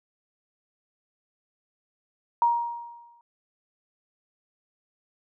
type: tone with exponential decay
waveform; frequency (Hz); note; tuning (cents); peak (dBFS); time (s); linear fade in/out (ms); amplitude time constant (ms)
sine; 943; A#5; +20; -16; 2.42-3.21; 1; 170
effects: none